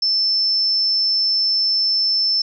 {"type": "tone", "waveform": "sine", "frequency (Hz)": 5300, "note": "E8", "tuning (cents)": 9, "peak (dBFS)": -15, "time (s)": [0.02, 2.42], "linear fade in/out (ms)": 5, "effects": []}